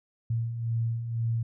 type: beating tone pair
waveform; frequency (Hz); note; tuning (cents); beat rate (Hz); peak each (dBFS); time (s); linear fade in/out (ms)
sine; 113.6 / 115.6; A#2 / A#2; -44 / -14; 2; -35 / -27; 0.3-1.43; 5
effects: none